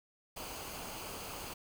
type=noise with comb filter; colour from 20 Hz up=pink; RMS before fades=-44 dBFS; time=0.36-1.54 s; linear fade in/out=10 ms; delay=0.54 ms; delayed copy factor=-0.5; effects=none